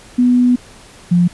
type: tone pair in turn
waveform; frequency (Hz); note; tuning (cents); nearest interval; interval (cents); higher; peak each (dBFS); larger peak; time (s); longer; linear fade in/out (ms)
sine; 246.9 / 175.39; B3 / F3; 0 / +8; tritone; 592; first; -8; neither; 0.18-0.56 / 1.11-1.28; first; 10
effects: pink hiss -41 dBFS RMS until 1.33 s + resampled to 24000 Hz